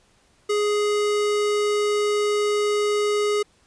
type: tone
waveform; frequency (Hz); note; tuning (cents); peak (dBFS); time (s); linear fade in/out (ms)
square; 416; G#4; +3; -20; 0.49-3.43; 10
effects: pink hiss -60 dBFS RMS until 3.66 s + resampled to 22050 Hz